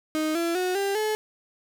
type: tone with pitch steps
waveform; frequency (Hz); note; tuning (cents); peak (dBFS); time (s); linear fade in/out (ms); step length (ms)
35% pulse; 311.1 / 337.3 / 365.7 / 396.5 / 429.9; D#4 / E4 / F#4 / G4 / A4; 0 / +40 / -20 / +20 / -40; -22; 0.15-1.15; 0; 200
effects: 10-bit